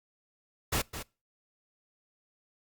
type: noise with echo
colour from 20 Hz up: pink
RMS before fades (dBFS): -29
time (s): 0.72-0.82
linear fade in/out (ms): 10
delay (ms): 210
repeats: 1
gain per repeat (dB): -10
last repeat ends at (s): 1.03
effects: noise-tail reverb RT60 0.3 s tail -24 dB re dry + Opus 48 kbps